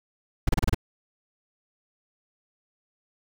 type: noise bursts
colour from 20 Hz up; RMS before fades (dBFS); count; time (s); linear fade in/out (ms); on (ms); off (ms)
brown; -19; 6; 0.47-0.746; 5; 21; 30
effects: none